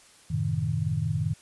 sine chord, F# diminished seventh, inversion none, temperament equal, 92.5 / 110 / 130.81 / 155.56 Hz, F#2 / A2 / C3 / Eb3, 0 / 0 / 0 / 0 cents, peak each -32 / -30 / -32 / -28 dBFS, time 0.3-1.34 s, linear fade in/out 10 ms, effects white hiss -55 dBFS RMS until 1.41 s + resampled to 24000 Hz

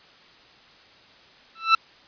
sawtooth tone with exponential growth, 1327 Hz, E6, 11 cents sharp, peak -7 dBFS, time 1.55-1.75 s, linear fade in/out 5 ms, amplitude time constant 42 ms, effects white hiss -52 dBFS RMS until 2.07 s + resampled to 11025 Hz

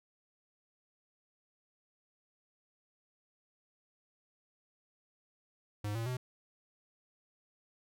square tone with pitch steps, 103.83 / 114.54 / 126.36 Hz, G#2 / A#2 / B2, 0 / -30 / +40 cents, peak -35 dBFS, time 5.84-6.17 s, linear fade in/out 5 ms, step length 110 ms, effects none

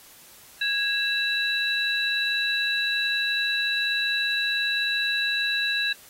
sine tone cluster, 1649 / 2662 / 3930 Hz, G#6 / E7 / B7, -13 / +16 / -9 cents, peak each -26 / -29 / -26 dBFS, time 0.61-5.93 s, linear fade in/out 5 ms, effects white hiss -50 dBFS RMS until 6.09 s + AAC 48 kbps

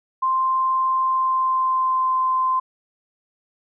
sine tone with pitch glide, 1046.5 to 1036.9 Hz, C6 to C6, 0 to -16 cents, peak -17 dBFS, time 0.22-2.6 s, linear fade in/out 10 ms, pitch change -16 cents, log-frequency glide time 1.04-2.16 s, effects none

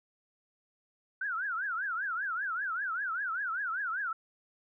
sine tone with vibrato, 1477 Hz, F#6, 3 cents flat, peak -31 dBFS, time 1.21-4.13 s, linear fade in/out 5 ms, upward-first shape triangle, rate 5.1 Hz, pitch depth 260 cents each way, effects none

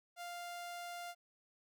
sawtooth tone, 698.5 Hz, F5, in tune, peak -40 dBFS, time 0.16-1.15 s, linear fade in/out 50 ms, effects none

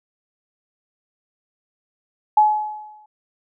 sine tone with exponential decay, 850 Hz, G#5, 40 cents sharp, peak -8 dBFS, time 2.37-3.06 s, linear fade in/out 5 ms, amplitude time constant 150 ms, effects none

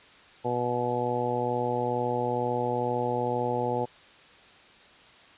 harmonic tone, 122.2 Hz, B2, 18 cents flat, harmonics 1 / 2 / 3 / 4 / 5 / 6 / 7, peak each -35 / -35 / -34 / -30 / -36 / -35 / -31 dBFS, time 0.44-3.86 s, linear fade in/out 20 ms, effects white hiss -53 dBFS RMS until 5.37 s + resampled to 8000 Hz

